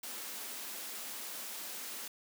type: high-pass noise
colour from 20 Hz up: white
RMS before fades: -43 dBFS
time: 0.03-2.08 s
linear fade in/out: 5 ms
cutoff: 190 Hz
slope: 96 dB/octave
effects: none